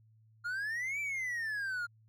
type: exponential two-way sweep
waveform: triangle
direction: up then down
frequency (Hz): 1392 to 2349 to 1392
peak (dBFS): -32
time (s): 0.44-1.87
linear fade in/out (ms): 20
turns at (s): 1
effects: added 110 Hz sine -61 dBFS peak until 2.08 s